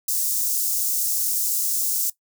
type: high-pass noise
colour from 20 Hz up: white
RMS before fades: -23 dBFS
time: 0.08-2.1 s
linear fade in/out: 5 ms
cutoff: 5900 Hz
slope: 24 dB/octave
effects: noise-tail reverb RT60 0.1 s tail -18 dB re dry